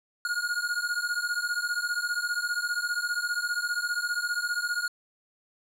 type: beating tone pair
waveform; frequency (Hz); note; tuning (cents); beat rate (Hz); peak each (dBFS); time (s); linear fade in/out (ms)
square; 1428 / 1443; F6 / F#6; +38 / -44; 15; -31; 0.25-4.88; 2
effects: low-pass 12000 Hz 12 dB/octave